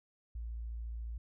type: tone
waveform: sine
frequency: 57.1 Hz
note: A#1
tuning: 35 cents flat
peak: -38 dBFS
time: 0.35-1.18 s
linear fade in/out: 5 ms
effects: none